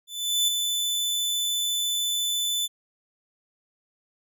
sawtooth tone with ADSR envelope, 3506 Hz, A7, 7 cents flat, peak -16 dBFS, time 0.07-2.68 s, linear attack 410 ms, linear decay 5 ms, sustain -5 dB, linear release 31 ms, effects none

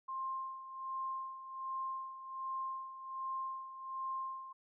sine tone with tremolo, 1057 Hz, C6, 17 cents sharp, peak -36 dBFS, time 0.08-4.53 s, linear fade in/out 10 ms, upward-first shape sine, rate 1.3 Hz, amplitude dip 70%, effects none

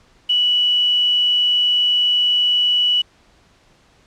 sine tone with quantisation, 2948 Hz, F#7, 7 cents flat, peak -13 dBFS, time 0.29-3.02 s, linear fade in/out 10 ms, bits 6, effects pink hiss -54 dBFS RMS until 4.06 s + low-pass 6000 Hz 12 dB/octave

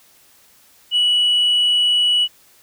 sine tone, 2941 Hz, F#7, 11 cents flat, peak -11 dBFS, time 0.91-2.28 s, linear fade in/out 50 ms, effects tanh soft clip ceiling -11 dBFS + white hiss -52 dBFS RMS until 2.62 s

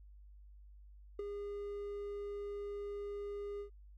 triangle tone with ADSR envelope, 407.5 Hz, G#4, 33 cents flat, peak -32 dBFS, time 1.19-3.7 s, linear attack 4 ms, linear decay 12 ms, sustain -6 dB, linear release 100 ms, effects added 50 Hz sine -54 dBFS peak until 3.97 s

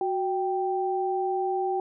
sine tone pair together, 370.2 / 783 Hz, F#4 / G5, +1 / -2 cents, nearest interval octave + minor second, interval 1297 cents, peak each -27 dBFS, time 0.01-1.8 s, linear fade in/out 2 ms, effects none

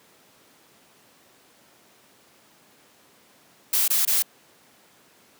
blue noise bursts, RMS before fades -21 dBFS, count 3, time 3.73-4.224 s, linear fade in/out 5 ms, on 150 ms, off 22 ms, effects pink hiss -56 dBFS RMS until 5.39 s + high-pass 200 Hz 12 dB/octave

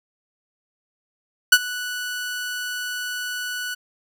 sawtooth tone with ADSR envelope, 1480 Hz, F#6, in tune, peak -3 dBFS, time 1.52-3.75 s, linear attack 7 ms, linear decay 50 ms, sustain -20 dB, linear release 15 ms, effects none

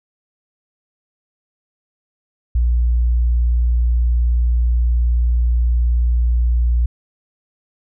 sine tone, 59.4 Hz, A#1, 33 cents sharp, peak -11 dBFS, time 2.55-6.86 s, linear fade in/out 5 ms, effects tanh soft clip ceiling -9 dBFS

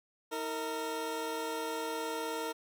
20% pulse tone pair together, 319.3 / 459.2 Hz, D#4 / A#4, +45 / -26 cents, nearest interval tritone, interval 629 cents, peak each -35 / -31 dBFS, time 0.31-2.53 s, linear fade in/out 20 ms, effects none

